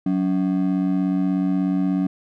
triangle ring-modulated tone, 233.1 Hz, A#3, in tune, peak -13 dBFS, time 0.06-2.07 s, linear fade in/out 5 ms, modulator 48.3 Hz, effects none

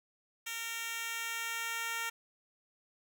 10% pulse tone with high-pass filter sweep, 460 Hz, A#4, 23 cents flat, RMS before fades -38 dBFS, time 0.46-2.1 s, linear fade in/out 10 ms, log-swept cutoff 2400 to 1200 Hz, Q 0.76, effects none

